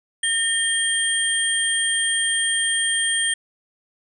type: tone cluster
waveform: sine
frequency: 1825 / 3203 / 8800 Hz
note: A#6 / G7 / C#9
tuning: -37 / +37 / -14 cents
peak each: -23 dBFS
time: 0.23-3.34 s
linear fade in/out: 5 ms
effects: none